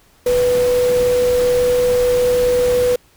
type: tone in noise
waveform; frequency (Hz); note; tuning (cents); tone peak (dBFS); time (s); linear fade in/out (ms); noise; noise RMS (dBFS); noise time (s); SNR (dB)
sine; 493.9; B4; 0; -12; 0.26-2.96; 5; pink; -27; 0.26-2.96; +12
effects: pink hiss -53 dBFS RMS until 3.16 s